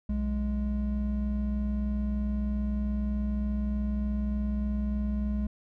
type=tone pair together; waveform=triangle; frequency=61.74 / 208.5 Hz; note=B1 / G#3; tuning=0 / +7 cents; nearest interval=octave + major sixth; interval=2107 cents; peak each=-27 / -28 dBFS; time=0.09-5.47 s; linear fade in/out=5 ms; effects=none